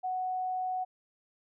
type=tone; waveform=sine; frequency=741 Hz; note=F#5; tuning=2 cents sharp; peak=-30 dBFS; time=0.03-0.85 s; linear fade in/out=20 ms; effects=none